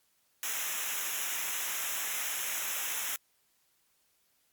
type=noise with comb filter; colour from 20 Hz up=white; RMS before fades=-34 dBFS; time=0.43-3.16 s; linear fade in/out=0 ms; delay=0.22 ms; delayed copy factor=-0.9; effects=white hiss -72 dBFS RMS until 4.52 s + Opus 48 kbps